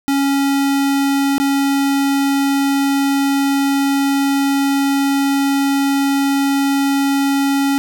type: tone with dropouts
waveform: square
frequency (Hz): 277.2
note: C#4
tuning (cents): 0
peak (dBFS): -14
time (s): 0.08-7.78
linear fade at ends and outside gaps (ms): 0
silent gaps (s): 1.381-1.4
effects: none